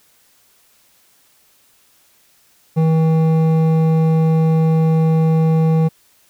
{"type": "tone with hard clipping", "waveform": "sine", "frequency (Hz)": 160.5, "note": "E3", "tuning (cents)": -46, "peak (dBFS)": -13, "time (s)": [2.76, 5.89], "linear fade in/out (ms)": 20, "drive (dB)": 10, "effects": ["white hiss -55 dBFS RMS until 6.29 s"]}